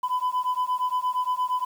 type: beating tone pair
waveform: sine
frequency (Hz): 999 / 1007.6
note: B5 / B5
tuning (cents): +20 / +34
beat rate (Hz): 8.6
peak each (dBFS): -24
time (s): 0.03-1.65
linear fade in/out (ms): 10
effects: tanh soft clip ceiling -20 dBFS + 8-bit